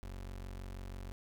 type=tone; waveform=30% pulse; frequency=46.18 Hz; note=F#1; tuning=3 cents flat; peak=-40 dBFS; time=0.03-1.12 s; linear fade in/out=0 ms; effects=none